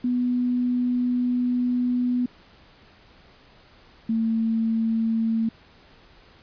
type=tone pair in turn; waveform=sine; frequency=246.9 / 225.1 Hz; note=B3 / A3; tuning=0 / +40 cents; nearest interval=major second; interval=160 cents; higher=first; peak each=-20 dBFS; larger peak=neither; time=0.04-2.26 / 4.09-5.49 s; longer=first; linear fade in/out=5 ms; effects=pink hiss -53 dBFS RMS until 6.42 s + resampled to 11025 Hz